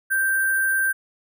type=tone with sample-and-hold; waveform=sine; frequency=1568 Hz; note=G6; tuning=in tune; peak=-18 dBFS; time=0.1-0.93 s; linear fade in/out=20 ms; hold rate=11025 Hz; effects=none